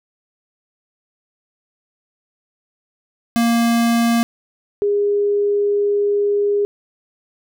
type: tone pair in turn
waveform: square / sine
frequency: 233.1 / 408.5 Hz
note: A#3 / G#4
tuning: 0 / -29 cents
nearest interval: minor seventh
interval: 971 cents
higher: second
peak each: -14 dBFS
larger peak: neither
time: 3.36-4.23 / 4.82-6.65 s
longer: second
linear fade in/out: 0 ms
effects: none